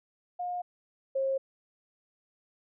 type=tone pair in turn; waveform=sine; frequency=714 / 537.2 Hz; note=F5 / C5; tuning=+38 / +46 cents; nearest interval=perfect fourth; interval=492 cents; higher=first; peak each=-31 / -26 dBFS; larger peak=second; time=0.39-0.62 / 1.15-1.38 s; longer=neither; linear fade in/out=10 ms; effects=none